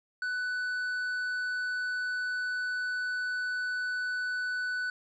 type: tone with tanh clipping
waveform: triangle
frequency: 1492 Hz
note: F#6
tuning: 14 cents sharp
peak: -31 dBFS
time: 0.22-4.9 s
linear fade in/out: 2 ms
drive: 10 dB
effects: none